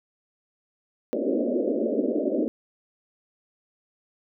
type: band-pass noise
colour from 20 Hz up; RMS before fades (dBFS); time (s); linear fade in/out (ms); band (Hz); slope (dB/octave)
pink; -25; 1.13-2.48; 0; 220 to 620; 96
effects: none